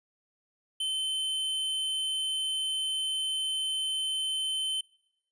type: tone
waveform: square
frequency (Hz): 3073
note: G7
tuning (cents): -35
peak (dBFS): -29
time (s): 0.8-4.81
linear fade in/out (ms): 5
effects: noise-tail reverb RT60 0.8 s tail -23 dB re dry + resampled to 22050 Hz

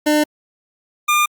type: tone pair in turn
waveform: 25% pulse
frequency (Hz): 300.9 / 1203.6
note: D4 / D6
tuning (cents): +42 / +42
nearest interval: 2 octaves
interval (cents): 2400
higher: second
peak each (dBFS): -9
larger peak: neither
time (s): 0.06-0.24 / 1.08-1.26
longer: neither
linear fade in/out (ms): 10
effects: Opus 48 kbps

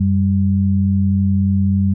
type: tone pair together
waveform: sine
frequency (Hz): 92.6 / 196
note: F#2 / G3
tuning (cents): +2 / 0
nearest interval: octave + minor second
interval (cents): 1298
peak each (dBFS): -15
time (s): 0-1.94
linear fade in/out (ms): 10
effects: none

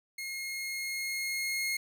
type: tone with level ramp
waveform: sawtooth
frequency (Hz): 2151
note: C7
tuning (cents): +47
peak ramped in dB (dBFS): -33 to -26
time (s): 0.18-1.77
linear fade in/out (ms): 5
effects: none

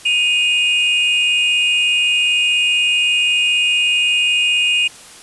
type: tone pair together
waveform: triangle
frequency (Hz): 2489 / 2834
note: D#7 / F7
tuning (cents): 0 / +25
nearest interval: major second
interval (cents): 225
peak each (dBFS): -14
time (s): 0.05-4.88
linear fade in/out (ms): 10
effects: white hiss -39 dBFS RMS until 5.22 s + resampled to 24000 Hz

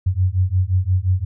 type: beating tone pair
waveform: sine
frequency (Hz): 89.9 / 95.6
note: F#2 / G2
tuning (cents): -49 / -43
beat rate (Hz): 5.7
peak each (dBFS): -18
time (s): 0.06-1.25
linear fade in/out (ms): 10
effects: none

